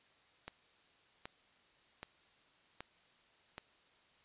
click train, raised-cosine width 0.3 ms, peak -28 dBFS, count 5, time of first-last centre 0.48-3.581 s, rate 1.29 Hz, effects white hiss -68 dBFS RMS until 4.24 s + resampled to 8000 Hz

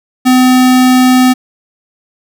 square tone, 254.5 Hz, C4, 48 cents flat, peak -5 dBFS, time 0.25-1.34 s, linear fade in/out 20 ms, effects none

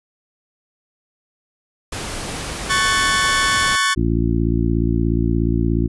pink noise, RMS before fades -27 dBFS, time 1.92-3.76 s, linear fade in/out 5 ms
sawtooth chord, F# minor, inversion second, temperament equal with one note detuned, 1108.7 / 1502.4 / 1760 Hz, C#6 / F#6 / A6, 0 / +26 / 0 cents, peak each -15 / -18 / -16 dBFS, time 2.69-3.95 s, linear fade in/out 20 ms
harmonic tone, 56.9 Hz, A#1, 41 cents flat, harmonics 1 / 2 / 3 / 4 / 5 / 6, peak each -20 / -21 / -24 / -24 / -23 / -24 dBFS, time 3.96-5.88 s, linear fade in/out 20 ms
effects resampled to 24000 Hz

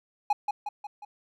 triangle tone with echo, 830.6 Hz, G#5, in tune, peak -18 dBFS, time 0.3-0.33 s, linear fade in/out 5 ms, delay 180 ms, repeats 4, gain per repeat -5 dB, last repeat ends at 1.05 s, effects none

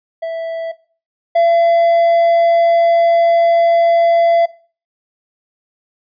triangle tone pair in turn, 659 / 676.7 Hz, E5 / E5, -1 / +45 cents, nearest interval unison, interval 46 cents, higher second, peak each -16 / -7 dBFS, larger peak second, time 0.22-0.72 / 1.35-4.46 s, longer second, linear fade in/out 10 ms, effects noise-tail reverb RT60 0.4 s tail -19 dB re dry + resampled to 11025 Hz

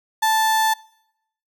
35% pulse tone, 880 Hz, A5, in tune, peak -14 dBFS, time 0.22-0.74 s, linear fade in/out 10 ms, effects noise-tail reverb RT60 0.8 s tail -25 dB re dry

